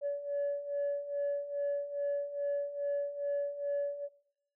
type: beating tone pair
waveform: sine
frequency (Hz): 569 / 571.4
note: C#5 / D5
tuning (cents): +45 / -48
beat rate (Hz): 2.4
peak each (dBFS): -37 / -32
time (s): 0.01-4.09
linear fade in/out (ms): 50
effects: noise-tail reverb RT60 0.7 s tail -20 dB re dry + tanh soft clip ceiling -27 dBFS